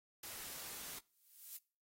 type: noise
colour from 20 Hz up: white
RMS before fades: -48 dBFS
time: 0.23-0.99 s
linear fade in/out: 5 ms
type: noise with exponential growth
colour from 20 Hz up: violet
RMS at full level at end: -44 dBFS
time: 1.01-1.57 s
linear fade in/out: 2 ms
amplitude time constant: 120 ms
effects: noise-tail reverb RT60 0.4 s tail -23 dB re dry + AAC 48 kbps